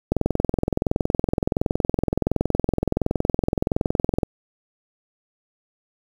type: click train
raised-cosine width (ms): 2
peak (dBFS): -6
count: 89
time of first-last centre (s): 0.12-4.232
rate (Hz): 21.4
effects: 7-bit